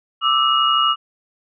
sine tone cluster, 1184 / 1316 / 2877 Hz, D6 / E6 / F#7, +14 / -3 / -49 cents, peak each -18 dBFS, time 0.21-0.96 s, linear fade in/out 50 ms, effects none

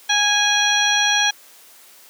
harmonic tone, 826 Hz, G#5, 10 cents flat, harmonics 1 / 2 / 3 / 4 / 5 / 7, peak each -23 / -20 / -24 / -20 / -25 / -23 dBFS, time 0.09-1.31 s, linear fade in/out 10 ms, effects white hiss -47 dBFS RMS until 2.09 s + high-pass 300 Hz 12 dB/octave

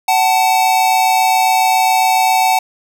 square tone pair together, 752.7 / 880 Hz, F#5 / A5, +29 / 0 cents, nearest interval minor third, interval 271 cents, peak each -13 / -15 dBFS, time 0.08-2.59 s, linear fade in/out 5 ms, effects none

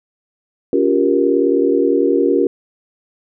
sine chord, G half-diminished seventh, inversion second, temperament just, 282.2 / 352.8 / 392 / 470.4 Hz, Db4 / F4 / G4 / Bb4, +31 / +18 / 0 / +16 cents, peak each -17 dBFS, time 0.73-2.47 s, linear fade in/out 2 ms, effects none

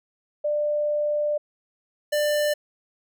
sine / square tone pair in turn, 594 / 594 Hz, D5 / D5, +20 / +20 cents, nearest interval unison, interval 0 cents, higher neither, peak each -21 / -21 dBFS, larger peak neither, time 0.44-1.38 / 2.12-2.54 s, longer first, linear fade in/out 10 ms, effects none

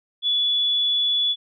sine tone, 3426 Hz, A7, 47 cents flat, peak -18 dBFS, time 0.22-1.36 s, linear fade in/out 50 ms, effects none

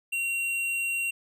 sine tone with hard clipping, 2748 Hz, F7, 29 cents flat, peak -28 dBFS, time 0.12-1.11 s, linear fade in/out 10 ms, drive 10 dB, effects none

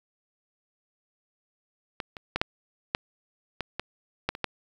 clicks, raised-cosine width 0.3 ms, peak -15 / -23 / -10 / -6 / -7 / -14 / -14 / -9 / -21 / -10 dBFS, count 10, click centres 2.002 / 2.168 / 2.36 / 2.415 / 2.949 / 3.607 / 3.796 / 4.29 / 4.351 / 4.443 s, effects 8-bit

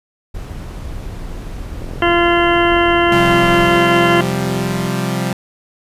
brown noise, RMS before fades -27 dBFS, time 0.34-3.79 s, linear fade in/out 10 ms
click train, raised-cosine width 2 ms, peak -18 dBFS, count 133, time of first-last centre 1.82-4.868 s, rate 43.3 Hz
harmonic tone, 344.3 Hz, F4, 25 cents flat, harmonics 1 / 2 / 3 / 4 / 5 / 6 / 8 / 9, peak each -14 / -17 / -19 / -20 / -21 / -22 / -23 / -24 dBFS, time 2.02-4.21 s, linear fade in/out 2 ms
sawtooth chord, C suspended fourth, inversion none, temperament equal, 130.81 / 174.61 / 196 Hz, C3 / F3 / G3, 0 / 0 / 0 cents, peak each -17 dBFS, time 3.12-5.33 s, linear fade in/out 2 ms
effects resampled to 32000 Hz

